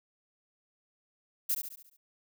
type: noise with echo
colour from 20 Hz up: violet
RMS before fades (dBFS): -29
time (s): 1.49-1.55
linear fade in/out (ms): 10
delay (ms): 70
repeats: 6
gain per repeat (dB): -6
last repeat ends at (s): 1.97
effects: none